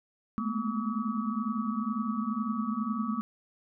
sine tone cluster, 209.8 / 219.7 / 241.8 / 1142 / 1277 Hz, G#3 / A3 / B3 / D6 / D#6, +18 / -2 / -36 / -49 / +45 cents, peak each -35 / -32 / -35 / -37 / -40 dBFS, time 0.38-3.21 s, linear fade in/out 0 ms, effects none

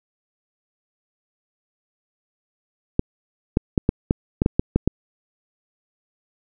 clicks, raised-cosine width 3 ms, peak -3 dBFS, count 10, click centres 2.994 / 3.571 / 3.778 / 3.891 / 4.109 / 4.419 / 4.461 / 4.595 / 4.76 / 4.876 s, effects none

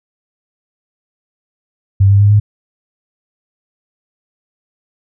sine tone with pitch steps, 98 / 100.06 / 102.16 / 104.31 Hz, G2 / G2 / G#2 / G#2, 0 / +36 / -28 / +8 cents, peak -5 dBFS, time 2-2.4 s, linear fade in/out 10 ms, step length 100 ms, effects none

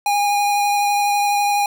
square tone with vibrato, 817 Hz, G#5, 29 cents flat, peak -16 dBFS, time 0.06-1.66 s, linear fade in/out 2 ms, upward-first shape triangle, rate 12 Hz, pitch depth 14 cents each way, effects none

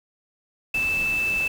sine tone in noise, 2637 Hz, E7, in tune, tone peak -21 dBFS, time 0.74-1.48 s, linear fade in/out 5 ms, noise pink, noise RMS -36 dBFS, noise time 0.74-1.48 s, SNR +12 dB, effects none

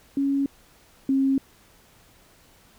sine tone pair in turn, 277.2 / 269.8 Hz, C#4 / C#4, 0 / -47 cents, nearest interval unison, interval 47 cents, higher first, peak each -20 / -18 dBFS, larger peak second, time 0.17-0.46 / 1.09-1.38 s, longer neither, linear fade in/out 2 ms, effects pink hiss -56 dBFS RMS until 2.78 s

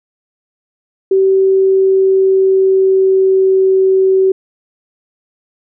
sine tone with pitch glide, 384.2 to 380.7 Hz, G4 to F#4, -35 to +49 cents, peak -7 dBFS, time 1.11-4.32 s, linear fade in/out 5 ms, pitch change -16 cents, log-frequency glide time 1.26-3.74 s, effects none

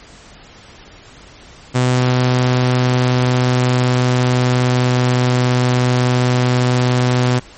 sawtooth tone with pitch glide, 125.8 to 124.71 Hz, B2 to B2, +32 to +17 cents, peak -8 dBFS, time 1.74-7.4 s, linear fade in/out 20 ms, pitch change -15 cents, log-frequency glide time 2.24-5.69 s, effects pink hiss -41 dBFS RMS until 7.57 s + MP3 32 kbps

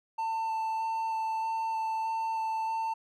triangle tone with vibrato, 892 Hz, A5, 23 cents sharp, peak -27 dBFS, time 0.18-2.94 s, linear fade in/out 10 ms, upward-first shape square, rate 1.6 Hz, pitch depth 8 cents each way, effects none

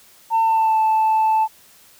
sine tone with pitch glide, 901 to 877.4 Hz, A5 to A5, +41 to -5 cents, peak -12 dBFS, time 0.3-1.48 s, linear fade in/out 50 ms, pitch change -46 cents, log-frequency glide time 0.41-0.79 s, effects tanh soft clip ceiling -12 dBFS + white hiss -50 dBFS RMS until 1.99 s

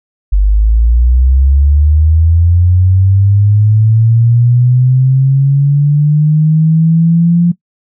sine linear sweep, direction up, 47.78 to 174.1 Hz, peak -5 dBFS, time 0.32-7.52 s, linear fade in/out 10 ms, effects noise-tail reverb RT60 0.1 s tail -19 dB re dry

